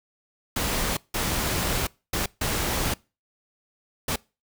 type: noise bursts at uneven times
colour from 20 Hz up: pink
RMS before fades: -26 dBFS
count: 5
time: 0.56-0.97 / 1.14-1.87 / 2.13-2.26 / 2.41-2.94 / 4.08-4.16 s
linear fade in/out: 5 ms
effects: noise-tail reverb RT60 0.3 s tail -24 dB re dry